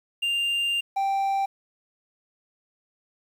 triangle tone pair in turn, 2794 / 784 Hz, F7 / G5, 0 / 0 cents, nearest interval octave + minor seventh, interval 2200 cents, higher first, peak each -21 / -20 dBFS, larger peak second, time 0.22-0.81 / 0.96-1.46 s, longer first, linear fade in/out 10 ms, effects 9-bit

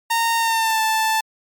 sawtooth tone with pitch glide, 921 to 880.9 Hz, A#5 to A5, -21 to +2 cents, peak -13 dBFS, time 0.1-1.21 s, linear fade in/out 10 ms, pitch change -77 cents, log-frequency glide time 0.37-0.81 s, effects MP3 96 kbps

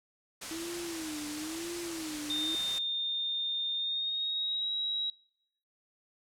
white noise, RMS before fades -39 dBFS, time 0.41-2.79 s, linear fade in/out 10 ms
sine tone with vibrato, 320.6 Hz, E4, 48 cents flat, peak -37 dBFS, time 0.51-2.55 s, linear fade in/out 0 ms, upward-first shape sine, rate 1 Hz, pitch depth 130 cents each way
sine tone with pitch glide, 3635 to 3851 Hz, A#7 to B7, -44 to -44 cents, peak -30 dBFS, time 2.3-5.1 s, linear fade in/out 2 ms, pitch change +100 cents, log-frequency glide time 3.75-4.7 s
effects noise-tail reverb RT60 0.8 s tail -24 dB re dry + low-pass 9000 Hz 12 dB/octave

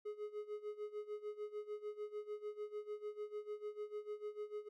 triangle tone with tremolo, 420 Hz, G#4, 19 cents sharp, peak -38 dBFS, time 0.05-4.69 s, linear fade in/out 10 ms, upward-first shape sine, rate 6.7 Hz, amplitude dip 85%, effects none

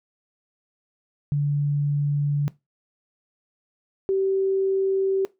sine tone pair in turn, 144.6 / 386 Hz, D3 / G4, -27 / -27 cents, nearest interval octave + perfect fourth, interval 1700 cents, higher second, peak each -19 dBFS, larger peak neither, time 1.32-2.48 / 4.09-5.25 s, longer neither, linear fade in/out 0 ms, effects noise-tail reverb RT60 0.2 s tail -19 dB re dry

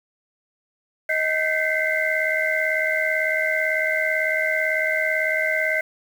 sine tone cluster, 629 / 1551 / 2028 / 2106 Hz, D#5 / G6 / B6 / C7, +19 / -19 / +45 / +11 cents, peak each -25 dBFS, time 1.09-5.81 s, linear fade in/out 5 ms, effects 7-bit

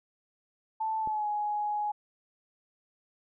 sine tone with pitch glide, 880 to 835.9 Hz, A5 to G#5, 0 to +11 cents, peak -28 dBFS, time 0.8-1.92 s, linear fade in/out 10 ms, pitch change -89 cents, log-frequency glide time 1-1.27 s
click, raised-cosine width 2 ms, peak -30 dBFS, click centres 1.074 s
effects none

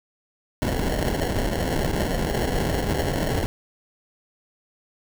pink noise with sample-and-hold, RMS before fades -24 dBFS, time 0.62-3.46 s, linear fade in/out 0 ms, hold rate 1225 Hz, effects none

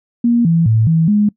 sine tone with pitch steps, 236.8 / 166.1 / 111.1 / 162.6 / 208.1 Hz, A#3 / E3 / A2 / E3 / G#3, +27 / +13 / +17 / -23 / +4 cents, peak -9 dBFS, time 0.24-1.29 s, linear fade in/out 5 ms, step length 210 ms, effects noise-tail reverb RT60 0.1 s tail -23 dB re dry

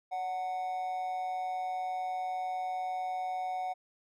triangle tone with amplitude modulation, 740 Hz, F#5, in tune, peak -28 dBFS, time 0.11-3.74 s, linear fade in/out 20 ms, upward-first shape sine, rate 171 Hz, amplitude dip 50%, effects none

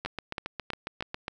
two click trains, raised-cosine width 0.3 ms, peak -16 / -17 dBFS, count 4 / 10, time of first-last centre 0.06-1.025 / 0.05-1.281 s, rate 3.11 / 7.31 Hz, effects none

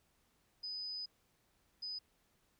sine tone bursts at uneven times, 4997 Hz, D#8, 7 cents sharp, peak -40 dBFS, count 2, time 0.63-1.06 / 1.82-1.99 s, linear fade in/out 10 ms, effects pink hiss -75 dBFS RMS until 2.59 s

